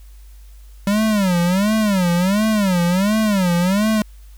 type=tone with vibrato; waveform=square; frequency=194.5 Hz; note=G3; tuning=13 cents flat; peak=-15 dBFS; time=0.87-4.02 s; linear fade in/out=2 ms; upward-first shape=sine; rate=1.4 Hz; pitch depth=210 cents each way; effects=added 50 Hz sine -38 dBFS peak until 4.37 s + white hiss -55 dBFS RMS until 4.37 s